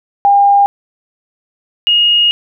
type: tone pair in turn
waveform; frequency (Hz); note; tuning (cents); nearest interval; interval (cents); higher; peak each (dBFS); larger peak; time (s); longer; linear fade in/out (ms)
sine; 804 / 2865; G5 / F7; +44 / +44; octave + minor seventh; 2200; second; -5 / -7; first; 0.25-0.66 / 1.87-2.31; second; 0
effects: none